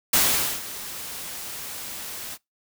white noise with ADSR envelope, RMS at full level -18 dBFS, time 0.13-2.38 s, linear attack 6 ms, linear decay 470 ms, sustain -17 dB, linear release 49 ms, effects noise-tail reverb RT60 0.2 s tail -25 dB re dry

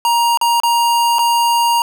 square tone with dropouts, 940 Hz, A#5, 14 cents sharp, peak -12 dBFS, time 0.05-1.82 s, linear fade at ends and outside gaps 1 ms, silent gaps 0.374-0.413 / 0.601-0.634 / 1.185-1.191 s, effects none

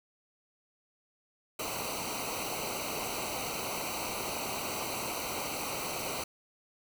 pink noise with comb filter, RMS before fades -36 dBFS, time 1.59-6.24 s, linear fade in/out 5 ms, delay 0.58 ms, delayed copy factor -0.9, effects none

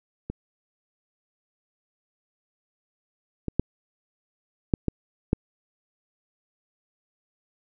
clicks, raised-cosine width 3 ms, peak -18 / -15 / -7 / -6 / -10 / -6 dBFS, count 6, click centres 0.3 / 3.483 / 3.596 / 4.738 / 4.883 / 5.331 s, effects none

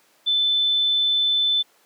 sine tone, 3520 Hz, A7, in tune, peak -17 dBFS, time 0.26-1.63 s, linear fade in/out 20 ms, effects pink hiss -58 dBFS RMS until 1.85 s + high-pass 400 Hz 12 dB/octave

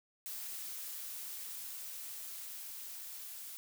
blue noise with level ramp, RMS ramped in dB -43 to -47 dBFS, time 0.26-3.57 s, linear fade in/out 0 ms, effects none

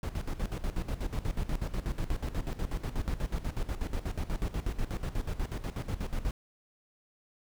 brown noise with tremolo, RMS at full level -31 dBFS, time 0.03-6.31 s, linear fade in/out 2 ms, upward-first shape square, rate 8.2 Hz, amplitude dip 75%, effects none

